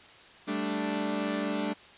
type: chord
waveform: sawtooth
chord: G suspended second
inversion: none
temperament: equal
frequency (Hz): 196 / 220 / 293.7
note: G3 / A3 / D4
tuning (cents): 0 / 0 / 0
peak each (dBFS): -31 / -30 / -28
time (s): 0.47-1.74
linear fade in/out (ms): 20
effects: white hiss -52 dBFS RMS until 1.97 s + resampled to 8000 Hz